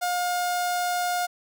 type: tone with notch filter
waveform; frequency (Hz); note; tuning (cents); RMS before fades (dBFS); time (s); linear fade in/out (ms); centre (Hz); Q
sawtooth; 713; F5; +36; -26; 0.01-1.27; 20; 2500; 1.7
effects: none